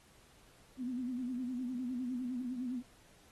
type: tone with vibrato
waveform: sine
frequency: 250.3 Hz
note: B3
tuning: 23 cents sharp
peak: -35 dBFS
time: 0.77-2.83 s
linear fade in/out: 50 ms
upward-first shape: sine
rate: 9.8 Hz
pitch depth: 79 cents each way
effects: pink hiss -64 dBFS RMS until 3.31 s + AAC 32 kbps